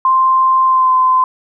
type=tone with pitch glide; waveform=sine; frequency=1046.5 to 1029.7 Hz; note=C6 to C6; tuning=0 to -28 cents; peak=-8 dBFS; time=0.05-1.24 s; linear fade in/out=2 ms; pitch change=-28 cents; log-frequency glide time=0.65-0.93 s; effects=none